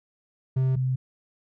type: tone pair in turn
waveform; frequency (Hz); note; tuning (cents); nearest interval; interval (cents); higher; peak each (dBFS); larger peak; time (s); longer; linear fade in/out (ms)
triangle / sine; 130.81 / 129.31; C3 / C3; 0 / -20; unison; 20; first; -18 / -22; first; 0.56-0.76 / 0.76-0.96; neither; 10
effects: none